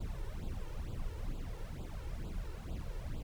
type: noise with flanger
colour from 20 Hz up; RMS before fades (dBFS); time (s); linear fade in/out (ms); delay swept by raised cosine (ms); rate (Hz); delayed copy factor
brown; -40; 0-3.23; 10; 0.25 to 2.25; 2.2; +0.9
effects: none